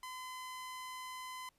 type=tone; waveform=sawtooth; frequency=1020 Hz; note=C6; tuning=44 cents flat; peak=-40 dBFS; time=0.03-1.49 s; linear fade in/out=2 ms; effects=pink hiss -75 dBFS RMS until 1.58 s + resampled to 32000 Hz